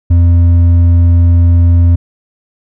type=tone with hard clipping; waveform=sine; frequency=86 Hz; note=F2; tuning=26 cents flat; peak=-5 dBFS; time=0.1-1.96 s; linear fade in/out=10 ms; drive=4 dB; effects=none